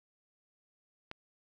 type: click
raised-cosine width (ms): 0.3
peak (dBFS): -25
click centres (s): 1.114
effects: none